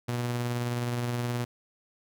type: tone with tremolo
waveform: sawtooth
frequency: 120.9 Hz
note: B2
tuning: 36 cents flat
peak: -23 dBFS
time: 0.08-1.45 s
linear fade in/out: 10 ms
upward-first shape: triangle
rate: 19 Hz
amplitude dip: 30%
effects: none